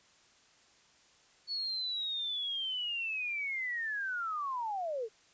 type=linear sweep; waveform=sine; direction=down; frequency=4435 to 417 Hz; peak=-33 dBFS; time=1.47-5.09 s; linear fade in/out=50 ms; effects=white hiss -64 dBFS RMS until 5.33 s + resampled to 16000 Hz